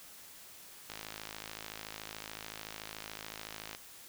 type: click train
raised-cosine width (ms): 0.2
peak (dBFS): -24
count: 154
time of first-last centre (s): 0.9-3.749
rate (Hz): 53.7
effects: white hiss -53 dBFS RMS until 4.08 s